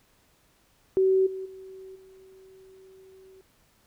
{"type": "tone with level steps", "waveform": "sine", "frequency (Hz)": 380, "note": "F#4", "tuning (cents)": 46, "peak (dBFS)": [-18, -32, -41, -49], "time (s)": [0.97, 3.41], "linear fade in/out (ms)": 0, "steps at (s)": [1.26, 1.45, 1.95], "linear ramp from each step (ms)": 10, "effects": ["pink hiss -64 dBFS RMS until 3.86 s"]}